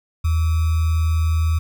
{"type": "tone with sample-and-hold", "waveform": "sine", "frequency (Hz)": 80.7, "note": "E2", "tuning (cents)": -36, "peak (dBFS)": -15, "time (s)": [0.24, 1.59], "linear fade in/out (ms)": 10, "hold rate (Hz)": 1225, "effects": []}